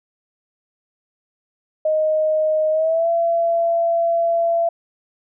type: tone with pitch glide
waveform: sine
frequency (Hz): 622.3 to 674.7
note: D#5 to E5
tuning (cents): 0 to +40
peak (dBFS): -15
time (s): 1.85-4.69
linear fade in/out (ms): 5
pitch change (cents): +140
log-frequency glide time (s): 2.71-3.09
effects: none